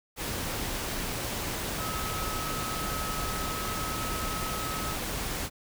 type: tone in noise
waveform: sine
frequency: 1284 Hz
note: E6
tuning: 46 cents flat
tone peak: -36 dBFS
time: 1.76-4.97 s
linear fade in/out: 50 ms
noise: pink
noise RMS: -33 dBFS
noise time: 0.16-5.5 s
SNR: -6 dB
effects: none